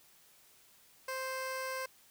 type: tone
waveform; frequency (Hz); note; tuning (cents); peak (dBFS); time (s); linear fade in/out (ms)
15% pulse; 523.3; C5; 0; -30; 1.08-1.86; 5
effects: white hiss -63 dBFS RMS until 2.1 s